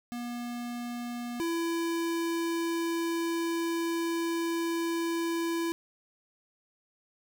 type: tone pair in turn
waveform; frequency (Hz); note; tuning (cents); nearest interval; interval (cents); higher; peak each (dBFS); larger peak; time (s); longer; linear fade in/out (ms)
square; 240.4 / 334.6; B3 / E4; -46 / +26; tritone; 572; second; -35 / -29; second; 0.12-1.4 / 1.4-5.72; second; 0
effects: none